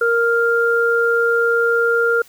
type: tone pair together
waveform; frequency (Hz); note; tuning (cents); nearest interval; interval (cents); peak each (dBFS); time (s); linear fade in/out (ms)
sine; 466.2 / 1398.5; A#4 / F6; 0 / +2; octave + perfect fifth; 1902; -16; 0.01-2.22; 5
effects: white hiss -48 dBFS RMS until 2.28 s